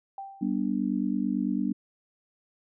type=tone with exponential decay; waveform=sine; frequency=784 Hz; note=G5; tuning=in tune; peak=-33 dBFS; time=0.18-0.74 s; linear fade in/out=2 ms; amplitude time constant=120 ms
type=chord; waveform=sine; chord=G major; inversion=none; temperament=just; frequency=196 / 245 / 294 Hz; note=G3 / B3 / D4; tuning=0 / -14 / +2 cents; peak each=-29 / -29 / -30 dBFS; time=0.41-1.73 s; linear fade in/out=10 ms
effects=none